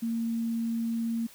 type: tone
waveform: sine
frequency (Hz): 229.5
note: A#3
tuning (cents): -27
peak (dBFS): -27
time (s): 0.02-1.27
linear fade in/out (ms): 10
effects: white hiss -53 dBFS RMS until 1.34 s